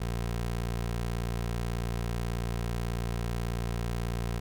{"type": "tone", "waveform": "20% pulse", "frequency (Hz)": 58.27, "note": "A#1", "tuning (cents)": 0, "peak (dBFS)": -25, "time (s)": [0, 4.4], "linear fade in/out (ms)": 10, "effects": []}